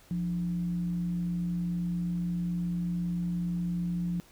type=tone with frequency modulation; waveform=sine; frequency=174.61 Hz; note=F3; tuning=in tune; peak=-28 dBFS; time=0.11-4.2 s; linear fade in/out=0 ms; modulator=126 Hz; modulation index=0.26; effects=pink hiss -58 dBFS RMS until 4.31 s